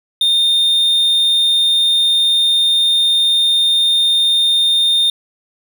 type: tone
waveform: triangle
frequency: 3641 Hz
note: A#7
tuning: 41 cents flat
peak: -9 dBFS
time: 0.21-5.1 s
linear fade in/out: 2 ms
effects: none